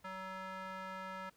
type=tone with band-pass filter; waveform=square; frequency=188.5 Hz; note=F#3; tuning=32 cents sharp; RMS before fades=-45 dBFS; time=0.04-1.3 s; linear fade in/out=10 ms; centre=1300 Hz; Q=1.7; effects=pink hiss -70 dBFS RMS until 1.36 s